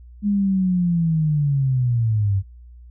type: linear sweep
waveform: sine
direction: down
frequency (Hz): 207.7 to 94.1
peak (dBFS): -16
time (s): 0.22-2.43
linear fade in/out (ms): 50
effects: added 60 Hz sine -40 dBFS peak until 2.9 s